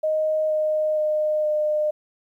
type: tone with pitch steps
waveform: sine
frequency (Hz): 622.3 / 616.9 / 611.6 / 606.3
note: D#5 / D#5 / D#5 / D#5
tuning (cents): 0 / -15 / -30 / -45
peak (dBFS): -19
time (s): 0.03-1.91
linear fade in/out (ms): 10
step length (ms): 470
effects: 10-bit